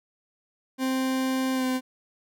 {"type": "tone with pitch glide", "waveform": "40% pulse", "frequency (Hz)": [261.6, 257.4], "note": ["C4", "C4"], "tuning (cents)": [0, -28], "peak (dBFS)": -23, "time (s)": [0.78, 1.81], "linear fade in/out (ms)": 50, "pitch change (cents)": -28, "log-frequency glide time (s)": [1.54, 1.64], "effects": []}